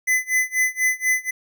square tone with tremolo, 2020 Hz, B6, 39 cents sharp, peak -16 dBFS, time 0.07-1.31 s, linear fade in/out 10 ms, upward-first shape sine, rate 4.1 Hz, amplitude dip 95%, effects none

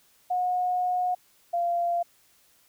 sine tone pair in turn, 725 / 691.6 Hz, F#5 / F5, -35 / -17 cents, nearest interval minor second, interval 82 cents, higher first, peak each -23 dBFS, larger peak neither, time 0.3-1.15 / 1.53-2.03 s, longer first, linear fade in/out 10 ms, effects white hiss -62 dBFS RMS until 2.68 s

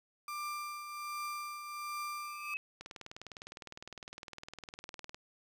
35% pulse tone with tremolo, 1187 Hz, D6, 18 cents sharp, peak -35 dBFS, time 0.28-2.54 s, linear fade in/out 2 ms, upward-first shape triangle, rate 1.3 Hz, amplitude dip 55%
sine tone with exponential growth, 2568 Hz, E7, 46 cents flat, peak -33 dBFS, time 2.15-2.57 s, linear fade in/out 0 ms, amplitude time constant 91 ms
click train, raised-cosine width 0.2 ms, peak -28 dBFS, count 47, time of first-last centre 2.81-5.145 s, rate 19.7 Hz
effects none

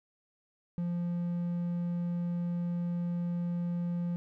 triangle tone, 173.7 Hz, F3, 9 cents flat, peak -28 dBFS, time 0.78-4.16 s, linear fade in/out 0 ms, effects none

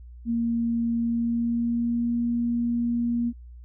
sine tone with pitch glide, 232.6 to 236.7 Hz, A#3 to A#3, -4 to +27 cents, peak -22 dBFS, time 0.25-3.33 s, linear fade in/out 50 ms, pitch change +31 cents, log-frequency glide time 0.97-2.17 s, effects added 60 Hz sine -41 dBFS peak until 3.64 s

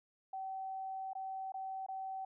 sine tone with dropouts, 766 Hz, G5, 40 cents flat, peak -39 dBFS, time 0.33-2.25 s, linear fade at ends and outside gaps 5 ms, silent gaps 1.133-1.151 / 1.521-1.541 / 1.864-1.885 s, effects none

